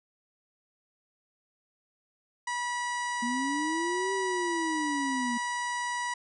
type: harmonic tone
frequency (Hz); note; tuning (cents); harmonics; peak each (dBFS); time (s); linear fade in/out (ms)
972; B5; -28; 1 / 2 / 3 / 4 / 5 / 6 / 7 / 8 / 9; -32 / -34 / -46 / -47 / -47 / -46 / -50 / -49 / -46; 2.47-6.14; 5
type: linear two-way sweep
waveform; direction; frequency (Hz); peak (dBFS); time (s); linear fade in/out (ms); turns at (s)
sine; up then down; 233.1 to 390 to 233.1; -30; 3.22-5.38; 10; 4.13
effects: none